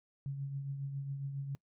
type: tone with tremolo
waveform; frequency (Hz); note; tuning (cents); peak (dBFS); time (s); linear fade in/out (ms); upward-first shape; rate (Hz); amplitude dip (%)
sine; 138.59; C#3; 0; -34; 0.26-1.55; 0; triangle; 7.3; 50
effects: noise-tail reverb RT60 0.1 s tail -23 dB re dry